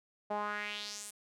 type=tone with band-pass filter sweep; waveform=sawtooth; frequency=207.7 Hz; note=G#3; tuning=in tune; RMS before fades=-39 dBFS; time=0.3-1.11 s; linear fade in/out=10 ms; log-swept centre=700 to 10000 Hz; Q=3.1; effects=none